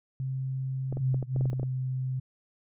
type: tone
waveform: sine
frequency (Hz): 132.1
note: C3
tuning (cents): +17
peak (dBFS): -29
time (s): 0.2-1.5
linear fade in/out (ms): 0
type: clicks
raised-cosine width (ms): 2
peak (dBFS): -23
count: 10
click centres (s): 0.926 / 0.971 / 1.144 / 1.227 / 1.362 / 1.41 / 1.456 / 1.531 / 1.597 / 1.631
type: tone with pitch glide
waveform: sine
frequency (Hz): 129 to 129.9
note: C3 to C3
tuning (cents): -24 to -12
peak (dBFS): -28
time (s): 1-2.2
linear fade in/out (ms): 10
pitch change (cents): +12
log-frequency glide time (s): 1.53-2.09
effects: none